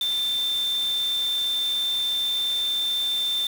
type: tone in noise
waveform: sine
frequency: 3566 Hz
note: A7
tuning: 22 cents sharp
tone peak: -22 dBFS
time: 0.01-3.47 s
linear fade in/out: 2 ms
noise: white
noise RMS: -38 dBFS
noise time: 0.01-3.47 s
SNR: +13 dB
effects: none